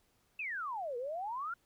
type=exponential two-way sweep; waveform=sine; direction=down then up; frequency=2695 to 466.2 to 1438 Hz; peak=-36 dBFS; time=0.39-1.54 s; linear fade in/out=5 ms; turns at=0.97 s; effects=pink hiss -73 dBFS RMS until 1.65 s